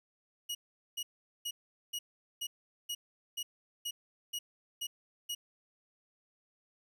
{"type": "tone bursts", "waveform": "sawtooth", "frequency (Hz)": 2897, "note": "F#7", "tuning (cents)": -37, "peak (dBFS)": -32, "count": 11, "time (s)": [0.49, 5.35], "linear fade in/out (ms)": 10, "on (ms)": 60, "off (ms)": 420, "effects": []}